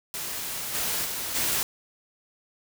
white noise with level steps, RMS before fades -33 / -28 / -32 / -26 dBFS, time 0.14-1.63 s, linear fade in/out 0 ms, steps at 0.73 / 1.04 / 1.34 s, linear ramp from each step 20 ms, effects none

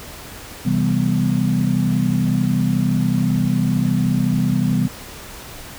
sine chord, C major seventh, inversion none, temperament equal, 130.81 / 164.81 / 196 / 246.9 Hz, C3 / E3 / G3 / B3, 0 / 0 / 0 / 0 cents, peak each -21 / -21 / -20 / -21 dBFS, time 0.65-4.88 s, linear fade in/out 10 ms, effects pink hiss -36 dBFS RMS until 5.78 s

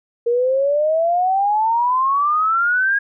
sine exponential sweep, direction up, 466.2 to 1648 Hz, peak -14 dBFS, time 0.26-2.99 s, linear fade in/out 10 ms, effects none

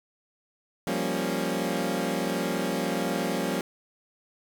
20% pulse chord, G half-diminished seventh, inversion third, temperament equal, 174.61 / 196 / 233.1 / 277.2 Hz, F3 / G3 / Bb3 / Db4, 0 / 0 / 0 / 0 cents, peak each -27 dBFS, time 0.87-3.61 s, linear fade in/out 2 ms, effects 8-bit

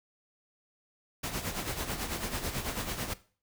pink noise with tremolo, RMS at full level -33 dBFS, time 1.23-3.14 s, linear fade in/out 10 ms, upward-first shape sine, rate 9.1 Hz, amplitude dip 60%, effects noise-tail reverb RT60 0.4 s tail -17 dB re dry

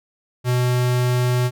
square tone, 124.2 Hz, B2, 10 cents sharp, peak -17 dBFS, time 0.44-1.51 s, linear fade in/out 50 ms, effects none

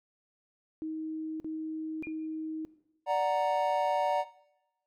sine tone bursts, 315.4 Hz, D#4, 24 cents sharp, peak -33 dBFS, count 3, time 0.82-2.65 s, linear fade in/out 0 ms, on 580 ms, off 45 ms
sine tone with exponential decay, 2415 Hz, D7, 48 cents sharp, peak -36 dBFS, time 2.03-2.2 s, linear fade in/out 5 ms, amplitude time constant 36 ms
triangle chord, D augmented, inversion none, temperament equal, 587.3 / 740 / 932.3 Hz, D5 / F#5 / A#5, 0 / 0 / 0 cents, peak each -28 dBFS, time 3.06-4.25 s, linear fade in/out 50 ms
effects noise-tail reverb RT60 0.9 s tail -18 dB re dry

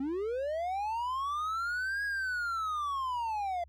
triangle linear two-way sweep, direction up then down, 257.4 to 1661.2 to 677 Hz, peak -29 dBFS, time 0-3.64 s, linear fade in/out 5 ms, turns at 2.04 s, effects added 70 Hz sine -54 dBFS peak until 3.68 s

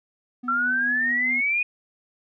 triangle tone with tremolo, 246.9 Hz, B3, in tune, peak -29 dBFS, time 0.43-1.41 s, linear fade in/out 10 ms, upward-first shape triangle, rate 4.8 Hz, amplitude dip 35%
sine exponential sweep, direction up, 1340 to 2489 Hz, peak -20 dBFS, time 0.48-1.63 s, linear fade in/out 5 ms
effects none

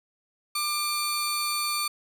25% pulse tone pair together, 1193 / 4504 Hz, D6 / C#8, +27 / +27 cents, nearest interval octave + major seventh, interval 2300 cents, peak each -25 / -24 dBFS, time 0.55-1.88 s, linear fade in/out 5 ms, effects none

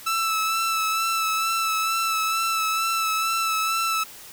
sawtooth tone with vibrato, 1318.5 Hz, E6, in tune, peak -18 dBFS, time 0.06-4.04 s, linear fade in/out 10 ms, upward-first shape sine, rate 2.2 Hz, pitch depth 24 cents each way, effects white hiss -43 dBFS RMS until 4.32 s

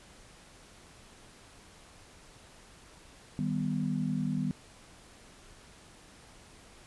sine chord, Eb augmented, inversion none, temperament equal, 155.56 / 196 / 246.9 Hz, Eb3 / G3 / B3, 0 / 0 / 0 cents, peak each -33 dBFS, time 3.39-4.51 s, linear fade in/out 0 ms, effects pink hiss -55 dBFS RMS until 6.86 s + resampled to 24000 Hz

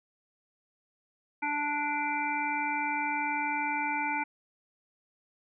harmonic tone, 293.5 Hz, D4, 1 cent flat, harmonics 1 / 3 / 5 / 7 / 8, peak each -38 / -31 / -37 / -38 / -34 dBFS, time 1.42-4.24 s, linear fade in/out 10 ms, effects none

